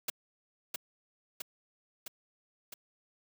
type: noise with echo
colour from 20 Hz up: white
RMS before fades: -33 dBFS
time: 0.08-0.1 s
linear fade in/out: 5 ms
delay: 660 ms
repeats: 4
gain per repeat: -3 dB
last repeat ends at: 2.74 s
effects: high-pass 200 Hz 12 dB/octave